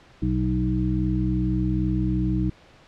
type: harmonic tone with a mistuned harmonic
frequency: 62.5 Hz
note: B1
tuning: 21 cents sharp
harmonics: 1 / 2 / 3 / 5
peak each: -26 / -26 / -26 / -26 dBFS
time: 0.22-2.5 s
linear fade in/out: 5 ms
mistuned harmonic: 1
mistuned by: -35 cents
effects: pink hiss -52 dBFS RMS until 2.87 s + low-pass 4000 Hz 12 dB/octave